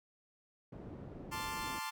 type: low-pass noise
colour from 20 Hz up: white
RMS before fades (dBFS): -48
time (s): 0.72-1.79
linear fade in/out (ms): 5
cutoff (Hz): 320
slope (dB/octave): 12
type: chord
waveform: sawtooth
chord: D minor seventh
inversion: second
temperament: equal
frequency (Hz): 880 / 1046.5 / 1174.7 / 1396.9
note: A5 / C6 / D6 / F6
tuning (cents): 0 / 0 / 0 / 0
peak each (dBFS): -38 / -39 / -43 / -44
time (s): 1.31-1.91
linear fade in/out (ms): 20
effects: none